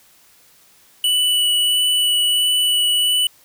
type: tone with vibrato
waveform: square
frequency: 2960 Hz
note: F#7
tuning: in tune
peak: -15 dBFS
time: 1.04-3.27 s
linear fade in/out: 2 ms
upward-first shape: sine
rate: 1.5 Hz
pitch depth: 9 cents each way
effects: white hiss -52 dBFS RMS until 3.44 s